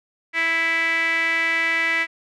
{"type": "tone with band-pass filter", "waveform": "sawtooth", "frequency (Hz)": 329.6, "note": "E4", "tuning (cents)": 0, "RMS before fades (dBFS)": -21, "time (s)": [0.33, 2.07], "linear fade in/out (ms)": 50, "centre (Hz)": 2100, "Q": 9.2, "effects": []}